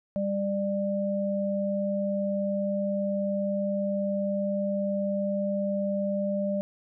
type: tone pair together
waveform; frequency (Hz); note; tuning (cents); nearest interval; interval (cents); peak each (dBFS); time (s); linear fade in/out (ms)
sine; 198.71 / 595; G3 / D5; +24 / +22; octave + perfect fifth; 1898; -28; 0.16-6.61; 0
effects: none